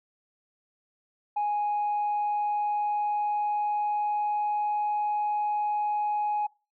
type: tone with pitch glide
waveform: sine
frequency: 830.6 to 836.4 Hz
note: G#5 to G#5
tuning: 0 to +12 cents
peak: -23 dBFS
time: 1.36-6.47 s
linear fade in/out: 10 ms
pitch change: +12 cents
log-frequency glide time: 1.7-4.94 s
effects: noise-tail reverb RT60 0.3 s tail -24 dB re dry + tanh soft clip ceiling -22 dBFS